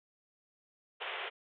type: band-pass noise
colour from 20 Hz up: white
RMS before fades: -40 dBFS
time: 1-1.3 s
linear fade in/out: 20 ms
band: 370 to 3400 Hz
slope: 96 dB/octave
effects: none